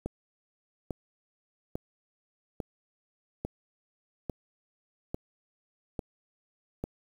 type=click train; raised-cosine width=2 ms; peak=-19 dBFS; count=9; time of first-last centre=0.06-6.84 s; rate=1.18 Hz; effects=8-bit